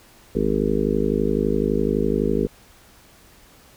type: harmonic tone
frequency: 51.9 Hz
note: G#1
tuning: in tune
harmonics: 1 / 3 / 4 / 5 / 6 / 7 / 8 / 9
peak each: -28 / -28 / -25 / -26 / -30 / -27 / -24 / -27 dBFS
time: 0.35-2.47 s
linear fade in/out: 5 ms
effects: pink hiss -51 dBFS RMS until 3.76 s